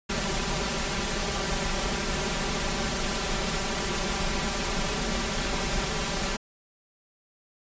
pink noise with comb filter, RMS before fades -28 dBFS, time 0.09-6.37 s, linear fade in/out 10 ms, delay 5.1 ms, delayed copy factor +0.9, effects resampled to 16000 Hz

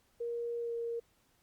sine tone with pitch glide, 471.2 to 466.3 Hz, A#4 to A#4, +19 to +1 cents, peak -34 dBFS, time 0.2-1 s, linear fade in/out 10 ms, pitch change -18 cents, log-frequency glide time 0.59-0.73 s, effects pink hiss -71 dBFS RMS until 1.42 s + Opus 48 kbps

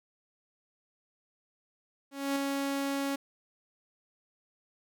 sawtooth tone with ADSR envelope, 277.2 Hz, C#4, in tune, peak -23 dBFS, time 2.11-3.16 s, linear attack 250 ms, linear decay 3 ms, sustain -3 dB, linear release 8 ms, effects none

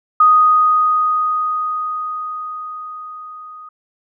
sine tone with level ramp, 1244.5 Hz, D#6, in tune, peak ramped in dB -6 to -33 dBFS, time 0.2-3.69 s, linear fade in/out 5 ms, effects none

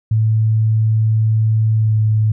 sine tone with pitch glide, 110 to 108.49 Hz, A2 to A2, 0 to -24 cents, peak -11 dBFS, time 0.11-2.32 s, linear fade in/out 5 ms, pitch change -24 cents, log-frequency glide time 1.76-1.97 s, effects none

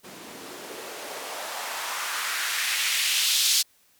blue noise with band-pass filter sweep, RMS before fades -28 dBFS, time 0.03-3.63 s, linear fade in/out 20 ms, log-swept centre 210 to 4400 Hz, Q 1.5, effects white hiss -62 dBFS RMS until 3.99 s

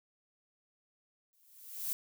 violet noise with exponential growth, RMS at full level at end -33 dBFS, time 1.33-1.93 s, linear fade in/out 0 ms, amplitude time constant 130 ms, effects none

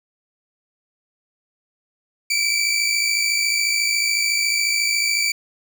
20% pulse tone pair together, 2293 / 2347 Hz, D7 / D7, -42 / -2 cents, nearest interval unison, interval 40 cents, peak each -16 dBFS, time 2.3-5.32 s, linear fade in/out 5 ms, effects none

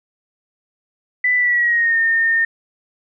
sine tone with pitch glide, 1990 to 1824.8 Hz, B6 to A#6, +13 to -37 cents, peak -13 dBFS, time 1.24-2.45 s, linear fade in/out 5 ms, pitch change -150 cents, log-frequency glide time 1.35-1.98 s, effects none

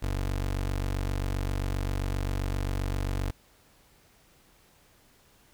25% pulse tone, 47.58 Hz, F#1, 49 cents sharp, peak -24 dBFS, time 0.02-3.31 s, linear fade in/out 10 ms, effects pink hiss -61 dBFS RMS until 5.53 s

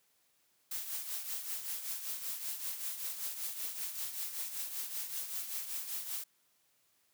blue noise with tremolo, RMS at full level -37 dBFS, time 0.71-6.24 s, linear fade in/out 5 ms, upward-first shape triangle, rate 5.2 Hz, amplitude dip 65%, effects white hiss -73 dBFS RMS until 7.13 s + high-pass 80 Hz 12 dB/octave

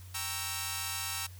5% pulse chord, G diminished seventh, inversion none, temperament equal with one note detuned, 784 / 932.3 / 1111.9 / 1318.5 Hz, G5 / Bb5 / Db6 / Fb6, 0 / 0 / +5 / 0 cents, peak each -30 / -27 / -31 / -26 dBFS, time 0.14-1.27 s, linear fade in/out 10 ms, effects added 91 Hz sine -46 dBFS peak until 1.39 s + white hiss -57 dBFS RMS until 1.39 s

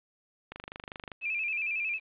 click train, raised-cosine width 0.3 ms, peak -23 dBFS, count 16, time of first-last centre 0.52-1.118 s, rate 25.1 Hz
sine tone with vibrato, 2489 Hz, D#7, in tune, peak -29 dBFS, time 1.21-2 s, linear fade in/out 50 ms, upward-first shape square, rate 11 Hz, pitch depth 72 cents each way
effects resampled to 8000 Hz + 10-bit

